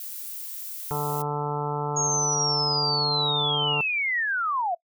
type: noise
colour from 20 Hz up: violet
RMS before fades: -36 dBFS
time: 0-1.22 s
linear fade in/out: 2 ms
type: harmonic tone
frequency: 146.83 Hz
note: D3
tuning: in tune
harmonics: 1 / 2 / 3 / 4 / 5 / 6 / 7 / 8 / 9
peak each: -30 / -40 / -31 / -41 / -36 / -31 / -38 / -42 / -37 dBFS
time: 0.91-3.81 s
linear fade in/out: 0 ms
type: linear sweep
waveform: sine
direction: down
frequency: 6645 to 660 Hz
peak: -23 dBFS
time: 1.96-4.75 s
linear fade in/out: 10 ms
effects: noise-tail reverb RT60 0.1 s tail -22 dB re dry

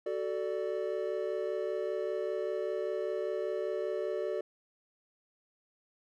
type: chord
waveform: triangle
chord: D major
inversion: first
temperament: equal with one note detuned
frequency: 374.9 / 440 / 587.3 Hz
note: F#4 / A4 / D5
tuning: +23 / 0 / 0 cents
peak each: -34 dBFS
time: 0.06-4.41 s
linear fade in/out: 5 ms
effects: none

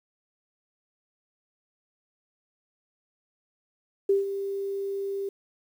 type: tone with ADSR envelope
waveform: sine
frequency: 395 Hz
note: G4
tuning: 13 cents sharp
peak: -17 dBFS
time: 4.09-5.29 s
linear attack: 6 ms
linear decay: 150 ms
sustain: -11 dB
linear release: 4 ms
effects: 9-bit

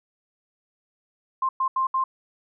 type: tone bursts at uneven times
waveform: sine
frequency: 1053 Hz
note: C6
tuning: 11 cents sharp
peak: -20 dBFS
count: 4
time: 1.42-1.49 / 1.6-1.68 / 1.76-1.87 / 1.94-2.04 s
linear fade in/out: 5 ms
effects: none

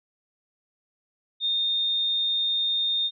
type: tone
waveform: sine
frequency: 3655 Hz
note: A#7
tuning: 35 cents flat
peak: -22 dBFS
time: 1.4-3.11 s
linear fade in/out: 50 ms
effects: none

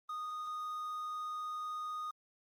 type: tone with quantisation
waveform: triangle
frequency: 1237 Hz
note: D#6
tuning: 10 cents flat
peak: -36 dBFS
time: 0.09-2.11 s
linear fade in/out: 5 ms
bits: 11
effects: Opus 24 kbps

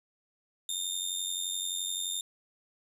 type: tone with amplitude modulation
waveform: 20% pulse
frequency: 3637 Hz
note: A#7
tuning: 43 cents flat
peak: -23 dBFS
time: 0.69-2.21 s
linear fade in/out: 2 ms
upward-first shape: sine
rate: 91.6 Hz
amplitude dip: 65%
effects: none

